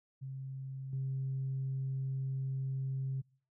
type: tone with level steps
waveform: sine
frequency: 133.6 Hz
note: C3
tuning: 36 cents sharp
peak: -39 / -32 dBFS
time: 0.21-3.22 s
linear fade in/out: 20 ms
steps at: 0.93 s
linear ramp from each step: 2 ms
effects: noise-tail reverb RT60 0.5 s tail -26 dB re dry + tanh soft clip ceiling -29 dBFS